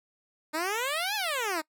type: exponential two-way sweep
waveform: 10% pulse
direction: up then down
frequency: 299.4 to 877 to 299.4 Hz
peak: -20 dBFS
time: 0.53-1.62 s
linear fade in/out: 20 ms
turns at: 1.15 s
effects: noise-tail reverb RT60 0.1 s tail -23 dB re dry